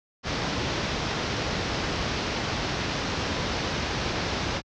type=low-pass noise; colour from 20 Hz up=pink; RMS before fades=-28 dBFS; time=0.23-4.62 s; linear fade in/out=50 ms; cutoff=5900 Hz; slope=48 dB/octave; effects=high-pass 60 Hz 12 dB/octave